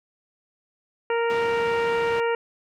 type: harmonic tone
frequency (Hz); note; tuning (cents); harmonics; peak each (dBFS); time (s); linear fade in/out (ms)
465.2; A#4; -4; 1 / 2 / 3 / 4 / 5 / 6; -22 / -28 / -32 / -34 / -36 / -38; 1.1-2.35; 2
type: band-pass noise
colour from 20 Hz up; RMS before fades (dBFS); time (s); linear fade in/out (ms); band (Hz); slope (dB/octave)
pink; -37; 1.3-2.2; 0; 130 to 3900; 12
effects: none